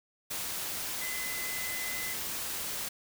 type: tone in noise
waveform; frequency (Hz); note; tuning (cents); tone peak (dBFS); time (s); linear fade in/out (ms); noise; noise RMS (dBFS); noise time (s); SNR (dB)
sine; 2029; B6; +46; -38; 1.01-2.14; 10; white; -36; 0.3-2.89; -5
effects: none